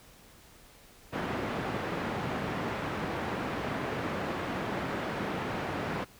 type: band-pass noise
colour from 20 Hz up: pink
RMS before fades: -34 dBFS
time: 1.12-6.05 s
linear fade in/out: 20 ms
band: 130 to 1900 Hz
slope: 12 dB/octave
effects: pink hiss -56 dBFS RMS until 6.19 s